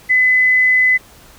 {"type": "tone", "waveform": "sine", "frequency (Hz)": 2015, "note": "B6", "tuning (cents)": 34, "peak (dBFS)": -9, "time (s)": [0.09, 0.98], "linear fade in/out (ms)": 20, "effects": ["pink hiss -44 dBFS RMS until 1.38 s"]}